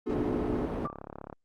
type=chord; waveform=triangle; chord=B diminished seventh; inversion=none; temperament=just; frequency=246.9 / 296.3 / 355.6 / 426.7 Hz; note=B3 / D4 / F4 / Ab4; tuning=0 / +15 / +31 / +47 cents; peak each=-33 dBFS; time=0.06-0.66 s; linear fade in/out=10 ms
type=low-pass noise; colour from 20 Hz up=white; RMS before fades=-33 dBFS; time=0.09-0.87 s; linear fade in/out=10 ms; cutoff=460 Hz; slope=12 dB/octave
type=click train; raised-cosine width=1 ms; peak=-26 dBFS; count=29; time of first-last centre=0.53-1.328 s; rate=35.1 Hz
type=tone with exponential decay; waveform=sine; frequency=1174.7 Hz; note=D6; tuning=in tune; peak=-29 dBFS; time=0.85-1 s; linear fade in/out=2 ms; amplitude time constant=31 ms
effects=Opus 48 kbps